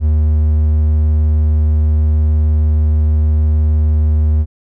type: tone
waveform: triangle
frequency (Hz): 76.6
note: D#2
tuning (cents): -27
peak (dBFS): -7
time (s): 0-4.46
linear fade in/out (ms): 50
effects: none